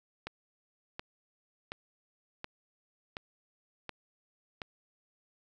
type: click train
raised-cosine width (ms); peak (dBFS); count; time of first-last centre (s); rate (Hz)
0.3; -22; 7; 0.27-4.618; 1.38
effects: none